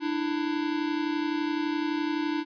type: tone pair together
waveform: square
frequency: 297.9 / 329.7 Hz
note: D4 / E4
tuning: +25 / 0 cents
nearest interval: major second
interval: 175 cents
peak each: -29 / -31 dBFS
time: 0-2.45 s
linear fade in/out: 50 ms
effects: resampled to 11025 Hz